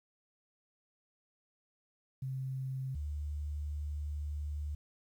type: tone pair in turn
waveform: sine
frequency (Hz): 132.1 / 74.01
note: C3 / D2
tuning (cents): +17 / +14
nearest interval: minor seventh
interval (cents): 1003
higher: first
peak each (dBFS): -35 / -35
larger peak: neither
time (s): 2.22-2.95 / 2.95-4.75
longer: second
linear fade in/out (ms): 5
effects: 11-bit